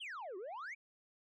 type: exponential two-way sweep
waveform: sine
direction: down then up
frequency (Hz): 3375 to 350 to 2409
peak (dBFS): -40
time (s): 0-0.75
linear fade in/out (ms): 20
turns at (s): 0.37
effects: tanh soft clip ceiling -42 dBFS